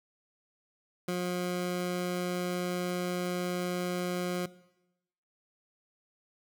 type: tone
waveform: 20% pulse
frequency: 178.9 Hz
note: F3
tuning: 42 cents sharp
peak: -25 dBFS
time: 1.08-4.46 s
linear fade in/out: 5 ms
effects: noise-tail reverb RT60 0.9 s tail -19 dB re dry